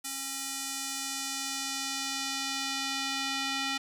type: tone with band-pass filter sweep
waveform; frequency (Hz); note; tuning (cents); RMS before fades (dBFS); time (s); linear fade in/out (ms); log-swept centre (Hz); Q
square; 271.4; C#4; -36; -34; 0.04-3.78; 10; 9300 to 3400; 1
effects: none